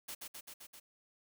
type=noise with echo; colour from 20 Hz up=white; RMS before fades=-44 dBFS; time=0.08-0.15 s; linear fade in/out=10 ms; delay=130 ms; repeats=5; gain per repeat=-2 dB; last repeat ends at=0.8 s; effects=none